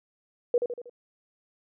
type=tone with echo; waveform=sine; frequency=484.1 Hz; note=B4; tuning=35 cents flat; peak=-18 dBFS; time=0.54-0.58 s; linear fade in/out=2 ms; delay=79 ms; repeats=4; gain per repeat=-6 dB; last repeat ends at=0.896 s; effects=none